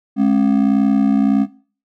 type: ring-modulated tone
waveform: triangle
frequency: 240 Hz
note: B3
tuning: 49 cents flat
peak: -6 dBFS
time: 0.16-1.47 s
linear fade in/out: 50 ms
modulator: 30.8 Hz
effects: noise-tail reverb RT60 0.4 s tail -18 dB re dry